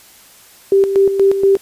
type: tone with tremolo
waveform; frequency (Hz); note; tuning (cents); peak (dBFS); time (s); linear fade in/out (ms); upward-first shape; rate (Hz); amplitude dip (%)
sine; 392; G4; 0; -7; 0.72-1.57; 2; square; 4.2; 60
effects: white hiss -44 dBFS RMS until 1.61 s + resampled to 32000 Hz

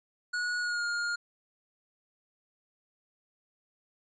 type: tone with pitch glide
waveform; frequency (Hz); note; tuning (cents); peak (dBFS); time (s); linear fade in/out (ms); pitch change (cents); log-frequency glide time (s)
square; 1457 to 1417.2; F#6 to F6; -27 to +25; -30; 0.33-1.16; 10; -48; 0.6-0.85
effects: resampled to 16000 Hz

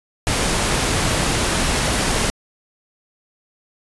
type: noise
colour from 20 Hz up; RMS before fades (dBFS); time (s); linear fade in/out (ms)
pink; -19; 0.27-2.3; 0
effects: resampled to 24000 Hz

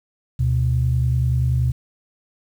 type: tone pair together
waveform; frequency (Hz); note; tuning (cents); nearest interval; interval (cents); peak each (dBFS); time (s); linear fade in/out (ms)
sine; 74 / 124.45; D2 / B2; +14 / +14; major sixth; 900; -20 / -17; 0.39-1.72; 10
effects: tanh soft clip ceiling -8 dBFS + 8-bit

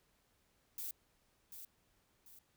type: noise with echo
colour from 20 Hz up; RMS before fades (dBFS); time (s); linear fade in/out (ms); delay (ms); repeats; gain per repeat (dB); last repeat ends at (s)
violet; -43; 0.78-0.91; 2; 740; 2; -8; 2.39
effects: pink hiss -75 dBFS RMS until 2.56 s

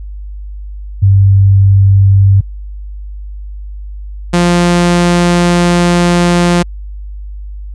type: tone pair in turn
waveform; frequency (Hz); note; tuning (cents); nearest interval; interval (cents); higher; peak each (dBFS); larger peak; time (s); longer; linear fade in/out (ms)
sine / sawtooth; 98 / 174.62; G2 / F3; 0 / 0; minor seventh; 1000; second; -3; neither; 1.02-2.41 / 4.33-6.63; second; 10
effects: added 50 Hz sine -22 dBFS peak until 7.74 s + resampled to 22050 Hz

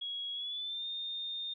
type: tone with pitch glide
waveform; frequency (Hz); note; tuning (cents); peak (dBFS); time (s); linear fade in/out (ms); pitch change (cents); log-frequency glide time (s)
sine; 3322 to 3644; G#7 to A#7; 0 to -40; -36; 0.01-1.54; 10; +160; 0.33-0.86
effects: none

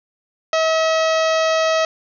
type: harmonic tone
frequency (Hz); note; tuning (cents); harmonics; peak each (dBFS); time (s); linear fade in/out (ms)
642; E5; -46; 1 / 2 / 3 / 4 / 5 / 6 / 7 / 8 / 9 / 10; -16 / -22 / -26 / -28 / -30 / -32 / -33 / -34 / -35 / -36; 0.53-1.85; 2
effects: none

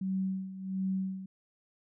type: tone with tremolo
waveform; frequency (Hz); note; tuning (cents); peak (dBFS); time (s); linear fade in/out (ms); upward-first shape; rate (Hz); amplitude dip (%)
sine; 190; F#3; +46; -28; 0.01-1.26; 5; sine; 1.4; 75
effects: none

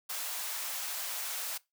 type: high-pass noise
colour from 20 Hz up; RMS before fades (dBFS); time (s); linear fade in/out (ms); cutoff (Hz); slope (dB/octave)
white; -37; 0.09-1.58; 10; 590; 24
effects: noise-tail reverb RT60 0.2 s tail -21 dB re dry

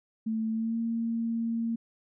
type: tone with pitch glide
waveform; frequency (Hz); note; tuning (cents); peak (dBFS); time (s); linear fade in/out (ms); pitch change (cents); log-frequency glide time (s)
sine; 221.6 to 229.5; A3 to A#3; +13 to -27; -27; 0.26-1.76; 10; +60; 0.51-0.78
effects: none

